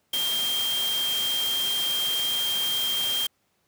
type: tone in noise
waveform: sine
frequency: 3190 Hz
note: G7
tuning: 30 cents sharp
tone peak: -24 dBFS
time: 0.13-3.27 s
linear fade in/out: 5 ms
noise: white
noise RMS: -32 dBFS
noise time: 0.13-3.27 s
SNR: +5 dB
effects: pink hiss -70 dBFS RMS until 3.67 s + high-pass 100 Hz 12 dB/octave